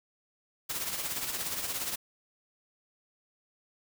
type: noise with tremolo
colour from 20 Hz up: white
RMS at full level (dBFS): -32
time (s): 0.69-1.96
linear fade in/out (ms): 10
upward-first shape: triangle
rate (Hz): 17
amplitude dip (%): 60
effects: none